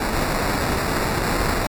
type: noise with sample-and-hold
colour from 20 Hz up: pink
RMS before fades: -22 dBFS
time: 0-1.67 s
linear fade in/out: 5 ms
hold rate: 3150 Hz
effects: AAC 64 kbps